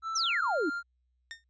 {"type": "tone with pitch glide", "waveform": "triangle", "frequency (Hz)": [1326, 1396], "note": ["E6", "F6"], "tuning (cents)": [10, -1], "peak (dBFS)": -30, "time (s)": [0.02, 0.83], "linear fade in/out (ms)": 50, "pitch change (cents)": 89, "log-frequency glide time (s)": [0.18, 0.33]}
{"type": "exponential sweep", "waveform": "sine", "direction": "down", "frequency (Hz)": [6400, 272.4], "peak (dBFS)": -27, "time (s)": [0.15, 0.7], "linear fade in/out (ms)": 10}
{"type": "tone with exponential decay", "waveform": "sawtooth", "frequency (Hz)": 1826, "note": "A#6", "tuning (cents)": -36, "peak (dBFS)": -32, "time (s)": [1.31, 1.44], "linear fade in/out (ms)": 0, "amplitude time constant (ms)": 27}
{"effects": ["added 62 Hz sine -70 dBFS peak until 1.49 s", "resampled to 16000 Hz"]}